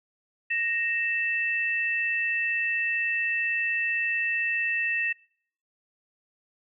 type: tone pair together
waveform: sine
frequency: 1864.7 / 2649 Hz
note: A#6 / E7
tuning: 0 / +8 cents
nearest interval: tritone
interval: 608 cents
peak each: -27 dBFS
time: 0.5-5.13 s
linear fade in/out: 10 ms
effects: noise-tail reverb RT60 0.6 s tail -23 dB re dry